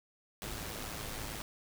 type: noise with amplitude modulation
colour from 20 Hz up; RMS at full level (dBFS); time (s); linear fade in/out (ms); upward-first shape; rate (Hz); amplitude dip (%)
pink; -39; 0.42-1.42; 0; sine; 107; 50
effects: none